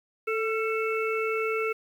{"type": "harmonic tone with a mistuned harmonic", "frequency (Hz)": 440.7, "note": "A4", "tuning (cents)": 3, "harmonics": [1, 3, 5, 6], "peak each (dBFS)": [-27, -32, -34, -35], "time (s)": [0.27, 1.73], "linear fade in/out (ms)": 10, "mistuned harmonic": 3, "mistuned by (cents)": 39, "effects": ["9-bit"]}